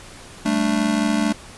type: chord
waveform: square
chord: G suspended second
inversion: none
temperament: just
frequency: 196 / 220.5 / 294 Hz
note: G3 / A3 / D4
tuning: 0 / +4 / +2 cents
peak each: -26 / -21 / -23 dBFS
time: 0.45-1.33 s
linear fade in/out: 10 ms
effects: pink hiss -41 dBFS RMS until 1.57 s + resampled to 24000 Hz